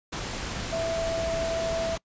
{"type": "tone in noise", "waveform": "sine", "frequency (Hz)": 660, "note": "E5", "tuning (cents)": 2, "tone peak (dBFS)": -26, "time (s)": [0.72, 1.96], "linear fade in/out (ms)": 10, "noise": "pink", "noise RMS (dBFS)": -33, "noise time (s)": [0.12, 1.98], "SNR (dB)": 4, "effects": ["noise-tail reverb RT60 0.1 s tail -25 dB re dry", "resampled to 16000 Hz"]}